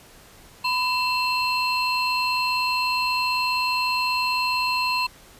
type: tone cluster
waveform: triangle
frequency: 1004 / 2675 / 4196 Hz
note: B5 / E7 / C8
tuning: +28 / +25 / +4 cents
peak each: -22 / -24 / -26 dBFS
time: 0.64-5.07 s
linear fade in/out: 10 ms
effects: pink hiss -49 dBFS RMS until 5.39 s + resampled to 32000 Hz